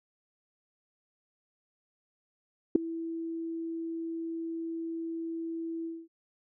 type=tone with ADSR envelope; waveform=sine; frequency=329.6 Hz; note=E4; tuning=in tune; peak=-12 dBFS; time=2.75-6.08 s; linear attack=7 ms; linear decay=4 ms; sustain=-21 dB; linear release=230 ms; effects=none